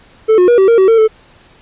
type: tone with pitch steps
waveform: triangle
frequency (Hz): 439.4 / 360.9 / 479.4 / 384.5 / 463.6 / 380.5 / 453.3 / 437.9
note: A4 / F#4 / A#4 / G4 / A#4 / F#4 / A#4 / A4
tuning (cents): -2 / -43 / +48 / -33 / -10 / +48 / -48 / -8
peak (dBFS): -3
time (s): 0.28-1.08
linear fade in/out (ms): 20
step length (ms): 100
effects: pink hiss -45 dBFS RMS until 1.61 s + resampled to 8000 Hz